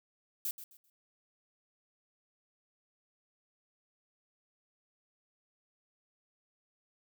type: noise with echo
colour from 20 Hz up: violet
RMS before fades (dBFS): -35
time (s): 0.45-0.51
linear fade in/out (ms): 2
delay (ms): 130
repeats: 3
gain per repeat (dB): -12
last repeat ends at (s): 0.9
effects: none